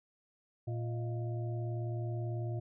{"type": "harmonic tone with a mistuned harmonic", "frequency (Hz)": 116.54, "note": "A#2", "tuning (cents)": 0, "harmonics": [1, 3, 5, 6], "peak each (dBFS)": [-34, -44, -48, -50], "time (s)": [0.67, 2.6], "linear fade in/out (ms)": 10, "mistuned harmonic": 5, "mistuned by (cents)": 110, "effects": []}